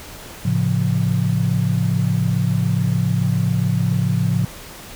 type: chord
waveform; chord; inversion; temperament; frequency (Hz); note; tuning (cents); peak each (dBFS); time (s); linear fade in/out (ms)
sine; A augmented; none; equal with one note detuned; 110 / 137.08 / 174.61; A2 / C#3 / E#3; 0 / -19 / 0; -20; 0.45-4.45; 5
effects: pink hiss -37 dBFS RMS until 4.95 s